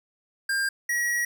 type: tone pair in turn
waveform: square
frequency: 1600 / 1911.3 Hz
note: G6 / A#6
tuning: +35 / +43 cents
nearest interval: minor third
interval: 308 cents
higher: second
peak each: -24 dBFS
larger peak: neither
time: 0.49-0.69 / 0.89-1.25 s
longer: second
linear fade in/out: 5 ms
effects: none